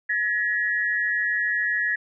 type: tone pair together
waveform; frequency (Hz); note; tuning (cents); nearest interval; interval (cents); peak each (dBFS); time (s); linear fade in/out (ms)
sine; 1692.7 / 1900; G#6 / A#6; +33 / +33; major second; 200; -24; 0.09-1.96; 10
effects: none